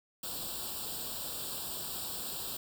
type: noise with comb filter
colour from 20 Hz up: white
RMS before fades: -39 dBFS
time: 0.23-2.57 s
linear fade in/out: 5 ms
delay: 0.24 ms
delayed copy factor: +0.9
effects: none